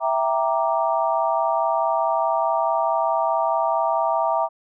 sine chord, E half-diminished seventh, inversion none, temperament equal with one note detuned, 659.3 / 784 / 935.6 / 1174.7 Hz, E5 / G5 / Bb5 / D6, 0 / 0 / +6 / 0 cents, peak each -22 / -25 / -23 / -27 dBFS, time 0-4.49 s, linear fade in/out 50 ms, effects none

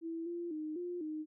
sine tone with pitch steps, 329.6 / 344.4 / 308.7 / 353 / 309.1 Hz, E4 / F4 / D#4 / F4 / D#4, 0 / -24 / -14 / +19 / -11 cents, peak -37 dBFS, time 0.01-1.26 s, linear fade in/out 50 ms, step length 250 ms, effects none

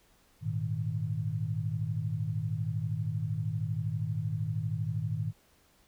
sine chord, Ab suspended second, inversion none, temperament equal, 103.83 / 116.54 / 155.56 Hz, Ab2 / Bb2 / Eb3, 0 / 0 / 0 cents, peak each -34 dBFS, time 0.41-5.33 s, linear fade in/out 50 ms, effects pink hiss -65 dBFS RMS until 5.87 s

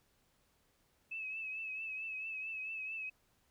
sine tone with vibrato, 2593 Hz, E7, 29 cents flat, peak -39 dBFS, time 1.11-3.1 s, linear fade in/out 10 ms, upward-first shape triangle, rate 4.5 Hz, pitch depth 54 cents each way, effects pink hiss -74 dBFS RMS until 3.5 s

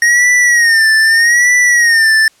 square tone with vibrato, 1864.7 Hz, A#6, in tune, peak -7 dBFS, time 0.02-2.28 s, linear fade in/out 2 ms, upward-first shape sine, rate 0.81 Hz, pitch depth 98 cents each way, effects white hiss -50 dBFS RMS until 2.4 s + low-pass 9000 Hz 12 dB/octave

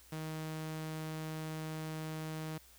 sawtooth tone, 157.3 Hz, D#3, 19 cents sharp, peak -35 dBFS, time 0.12-2.58 s, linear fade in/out 5 ms, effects added 60 Hz sine -64 dBFS peak until 2.78 s + white hiss -61 dBFS RMS until 2.78 s

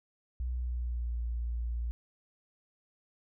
sine tone with pitch glide, 61.74 to 58.61 Hz, B1 to A#1, 0 to +10 cents, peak -31 dBFS, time 0.4-1.91 s, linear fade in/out 0 ms, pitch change -90 cents, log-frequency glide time 0.53-1.17 s, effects none

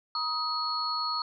sine tone cluster, 951 / 1259 / 4349 Hz, A#5 / D#6 / C#8, +34 / +20 / -34 cents, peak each -37 / -31 / -31 dBFS, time 0.15-1.22 s, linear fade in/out 2 ms, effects none

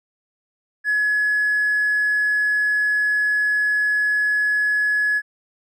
sine tone with hard clipping, 1693 Hz, G#6, 33 cents sharp, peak -17 dBFS, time 0.84-5.22 s, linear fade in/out 50 ms, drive 1 dB, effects none

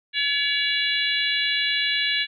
harmonic tone, 568 Hz, C#5, 42 cents sharp, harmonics 3 / 4 / 5 / 6 / 7, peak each -27 / -27 / -27 / -27 / -27 dBFS, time 0.13-2.27 s, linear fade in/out 50 ms, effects none

